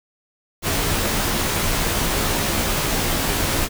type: noise with comb filter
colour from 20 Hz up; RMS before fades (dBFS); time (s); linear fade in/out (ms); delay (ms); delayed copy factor
pink; -21; 0.62-3.69; 50; 16; -0.55
effects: none